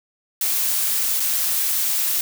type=noise with dropouts; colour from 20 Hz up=blue; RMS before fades=-21 dBFS; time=0.41-2.21 s; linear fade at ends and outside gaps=2 ms; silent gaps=1.198-1.202 s; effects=none